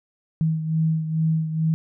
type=beating tone pair; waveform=sine; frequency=159.3 / 161.6 Hz; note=D#3 / E3; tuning=+41 / -34 cents; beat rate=2.3 Hz; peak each=-20 / -27 dBFS; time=0.41-1.74 s; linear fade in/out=0 ms; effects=none